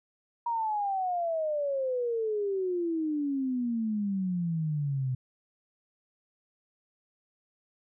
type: exponential sweep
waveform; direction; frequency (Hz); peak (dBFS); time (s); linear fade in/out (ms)
sine; down; 953 to 126.3; -27; 0.46-5.15; 5
effects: none